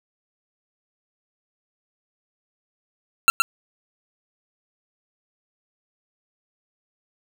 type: tone with echo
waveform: 25% pulse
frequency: 1357 Hz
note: E6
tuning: 50 cents sharp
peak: -7 dBFS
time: 3.28-3.3 s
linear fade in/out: 0 ms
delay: 120 ms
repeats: 1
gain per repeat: -4 dB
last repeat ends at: 3.42 s
effects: none